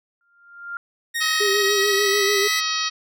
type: tone with exponential growth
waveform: sine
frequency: 1396.9 Hz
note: F6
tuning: in tune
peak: -25 dBFS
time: 0.21-0.77 s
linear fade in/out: 1 ms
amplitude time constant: 120 ms
type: tone with pitch glide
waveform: sawtooth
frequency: 1864.7 to 1987 Hz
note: A#6 to B6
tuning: 0 to +10 cents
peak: -19 dBFS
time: 1.14-2.61 s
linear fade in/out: 20 ms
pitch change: +110 cents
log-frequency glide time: 1.4-2.37 s
type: harmonic tone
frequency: 636 Hz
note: D#5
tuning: 38 cents sharp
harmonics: 2 / 3 / 4 / 5 / 6 / 7 / 8 / 9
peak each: -28 / -30 / -31 / -31 / -29 / -28 / -31 / -30 dBFS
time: 1.2-2.9 s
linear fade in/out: 20 ms
type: tone with vibrato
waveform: sine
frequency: 402.4 Hz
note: G4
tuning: 45 cents sharp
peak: -20 dBFS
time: 1.4-2.48 s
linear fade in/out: 10 ms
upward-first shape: sine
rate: 6.8 Hz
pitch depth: 52 cents each way
effects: none